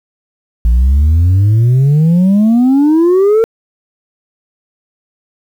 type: exponential sweep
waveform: sine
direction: up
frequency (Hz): 55.7 to 460.4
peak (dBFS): -3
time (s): 0.65-3.44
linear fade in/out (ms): 0
effects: tanh soft clip ceiling -5 dBFS + 7-bit